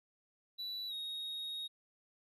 triangle tone with pitch glide, 3951 to 3753 Hz, B7 to A#7, 0 to +11 cents, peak -38 dBFS, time 0.58-1.68 s, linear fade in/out 20 ms, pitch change -89 cents, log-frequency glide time 0.88-0.93 s, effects none

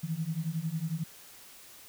sine beating tone pair, 155.56 / 166.56 Hz, D#3 / E3, 0 / +18 cents, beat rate 11 Hz, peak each -34 / -33 dBFS, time 0.03-1.04 s, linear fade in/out 10 ms, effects white hiss -52 dBFS RMS until 1.88 s

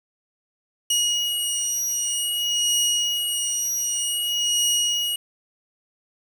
20% pulse beating tone pair, 2893 / 2893.53 Hz, F#7 / F#7, -40 / -39 cents, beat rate 0.53 Hz, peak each -19 / -19 dBFS, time 0.9-5.16 s, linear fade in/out 5 ms, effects 7-bit

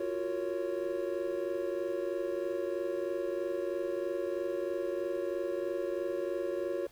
triangle chord, Gb major seventh, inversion third, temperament just, 346.9 / 370 / 462.5 / 555 Hz, F4 / Gb4 / Bb4 / Db5, -12 / 0 / -14 / +2 cents, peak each -35 / -35 / -38 / -34 dBFS, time 0-6.87 s, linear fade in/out 5 ms, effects pink hiss -60 dBFS RMS until 6.91 s

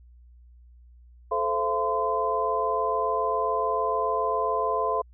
sine tone cluster, 436 / 523 / 680 / 1025 Hz, A4 / C5 / F5 / C6, -16 / -1 / -46 / -36 cents, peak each -29 / -31 / -29 / -26 dBFS, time 1.31-5.02 s, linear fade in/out 10 ms, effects added 60 Hz sine -49 dBFS peak until 5.13 s

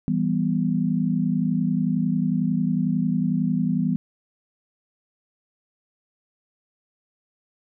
sine chord, E minor, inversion none, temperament equal, 164.81 / 196 / 246.9 Hz, E3 / G3 / B3, 0 / 0 / 0 cents, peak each -24 dBFS, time 0.08-3.96 s, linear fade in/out 0 ms, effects none

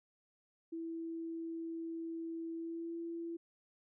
sine tone with pitch glide, 329.6 to 335.7 Hz, E4 to E4, 0 to +32 cents, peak -39 dBFS, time 0.72-3.37 s, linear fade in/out 10 ms, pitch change +32 cents, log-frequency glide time 2.54-2.97 s, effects none

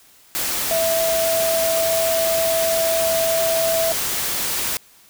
sine tone in noise, 658 Hz, E5, 3 cents flat, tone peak -18 dBFS, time 0.71-3.92 s, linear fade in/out 0 ms, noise white, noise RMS -23 dBFS, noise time 0.35-4.77 s, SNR +2 dB, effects white hiss -51 dBFS RMS until 5.09 s

